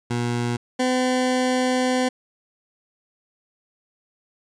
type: tone pair in turn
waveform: 20% pulse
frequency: 120 / 254.3 Hz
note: B2 / C4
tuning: -49 / -49 cents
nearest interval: octave + minor second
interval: 1300 cents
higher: second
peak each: -17 / -14 dBFS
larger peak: second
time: 0.1-0.57 / 0.79-2.09 s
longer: second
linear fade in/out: 10 ms
effects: resampled to 22050 Hz